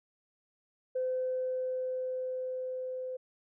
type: tone with level ramp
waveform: sine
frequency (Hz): 512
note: C5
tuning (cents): -38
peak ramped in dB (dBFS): -28 to -35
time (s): 0.95-3.17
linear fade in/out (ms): 10
effects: tanh soft clip ceiling -24 dBFS